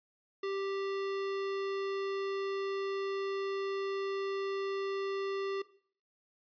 square tone, 392 Hz, G4, in tune, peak -34 dBFS, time 0.43-5.62 s, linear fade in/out 5 ms, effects noise-tail reverb RT60 0.5 s tail -17 dB re dry + resampled to 11025 Hz

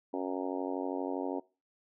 harmonic tone, 92.5 Hz, F#2, in tune, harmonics 3 / 4 / 5 / 6 / 7 / 8 / 9 / 10, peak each -36 / -38 / -40 / -42 / -43 / -44 / -45 / -46 dBFS, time 0.13-1.4 s, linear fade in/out 10 ms, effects noise-tail reverb RT60 0.3 s tail -21 dB re dry

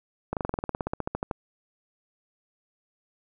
slowing click train, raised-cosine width 1 ms, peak -14 dBFS, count 18, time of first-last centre 0.33-1.312 s, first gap 38 ms, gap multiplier 1.05, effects none

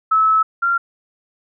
sine tone pair in turn, 1300 / 1382.5 Hz, E6 / F6, -24 / -18 cents, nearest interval minor second, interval 106 cents, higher second, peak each -11 / -14 dBFS, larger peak first, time 0.11-0.43 / 0.62-0.78 s, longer first, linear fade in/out 10 ms, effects none

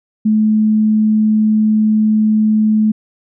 sine tone, 215.6 Hz, A3, 35 cents flat, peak -9 dBFS, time 0.25-2.92 s, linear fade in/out 10 ms, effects none

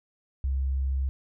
sine tone, 66.9 Hz, C2, 39 cents sharp, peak -24 dBFS, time 0.44-1.09 s, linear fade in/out 0 ms, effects none

